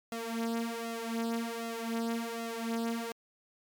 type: tone with flanger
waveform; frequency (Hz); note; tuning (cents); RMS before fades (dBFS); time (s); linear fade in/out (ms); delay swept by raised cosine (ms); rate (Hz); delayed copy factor
sawtooth; 230; A#3; -23; -35; 0.12-3.12; 2; 1.5 to 4.6; 1.3; +0.8
effects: MP3 96 kbps